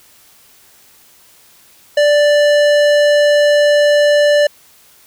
sine tone with tanh clipping, 587 Hz, D5, 1 cent flat, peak -10 dBFS, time 1.97-4.47 s, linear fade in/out 5 ms, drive 18 dB, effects white hiss -47 dBFS RMS until 5.06 s

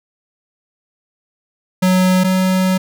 square tone pair in turn, 184.8 / 186.52 Hz, F#3 / F#3, -2 / +14 cents, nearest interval unison, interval 16 cents, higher second, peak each -11 / -13 dBFS, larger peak first, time 1.82-2.24 / 2.24-2.78 s, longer second, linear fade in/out 10 ms, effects none

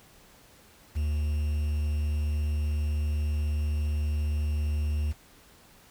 triangle tone with quantisation, 75 Hz, D2, 37 cents sharp, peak -23 dBFS, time 0.95-5.13 s, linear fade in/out 20 ms, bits 8, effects pink hiss -56 dBFS RMS until 5.9 s

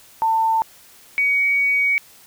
sine tone pair in turn, 895 / 2251 Hz, A5 / C#7, +29 / +26 cents, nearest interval octave + major third, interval 1597 cents, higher second, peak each -15 dBFS, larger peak neither, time 0.22-0.62 / 1.18-1.98 s, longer second, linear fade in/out 0 ms, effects white hiss -48 dBFS RMS until 2.26 s

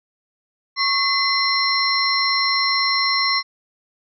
sine tone cluster, 1104 / 2042 / 4158 / 5430 Hz, C#6 / C7 / C8 / F8, -7 / -43 / -12 / -50 cents, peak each -22 dBFS, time 0.76-3.43 s, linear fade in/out 50 ms, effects none

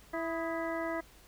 harmonic tone with a mistuned harmonic, 330 Hz, E4, 2 cents sharp, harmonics 1 / 2 / 3 / 4 / 5 / 6, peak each -37 / -36 / -42 / -43 / -44 / -43 dBFS, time 0.13-1.01 s, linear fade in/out 10 ms, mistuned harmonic 4, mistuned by -81 cents, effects added 50 Hz sine -59 dBFS peak until 1.27 s + pink hiss -59 dBFS RMS until 1.27 s

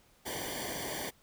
pink noise with comb filter, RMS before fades -38 dBFS, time 0.25-1.11 s, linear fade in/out 20 ms, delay 0.76 ms, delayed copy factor -0.95, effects pink hiss -65 dBFS RMS until 1.22 s

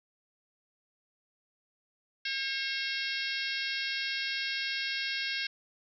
harmonic tone with a mistuned harmonic, 543 Hz, C#5, 36 cents flat, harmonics 3 / 4 / 5 / 6 / 7 / 8 / 9 / 10, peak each -37 / -38 / -39 / -40 / -40 / -41 / -42 / -42 dBFS, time 2.25-5.47 s, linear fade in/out 5 ms, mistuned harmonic 3, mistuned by -20 cents, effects none

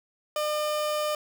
30% pulse tone, 603 Hz, D5, 46 cents sharp, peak -23 dBFS, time 0.36-1.15 s, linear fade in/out 2 ms, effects none

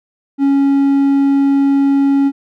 triangle tone, 277.2 Hz, C#4, in tune, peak -7 dBFS, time 0.38-2.32 s, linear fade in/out 50 ms, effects none

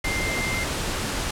sine tone in noise, 2097 Hz, C7, 3 cents sharp, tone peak -27 dBFS, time 0.04-0.64 s, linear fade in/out 5 ms, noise pink, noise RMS -27 dBFS, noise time 0.04-1.31 s, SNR -3 dB, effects low-pass 10000 Hz 12 dB/octave

